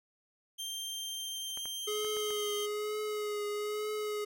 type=tone with pitch glide; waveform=sawtooth; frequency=3163 to 3145 Hz; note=G7 to G7; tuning=+15 to +5 cents; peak=-34 dBFS; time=0.58-2.67 s; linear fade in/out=20 ms; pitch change=-10 cents; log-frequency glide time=0.83-2.05 s
type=clicks; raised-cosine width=0.5 ms; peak=-32 dBFS; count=5; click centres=1.574 / 1.656 / 2.047 / 2.168 / 2.306 s
type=tone with vibrato; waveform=square; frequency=420 Hz; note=G#4; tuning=19 cents sharp; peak=-34 dBFS; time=1.87-4.25 s; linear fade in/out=10 ms; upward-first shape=triangle; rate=1.1 Hz; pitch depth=27 cents each way
effects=none